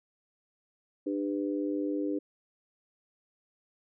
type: harmonic tone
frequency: 99.7 Hz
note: G2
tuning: 30 cents sharp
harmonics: 3 / 4 / 5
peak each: -30 / -36 / -37 dBFS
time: 1.06-2.19 s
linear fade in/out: 10 ms
effects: none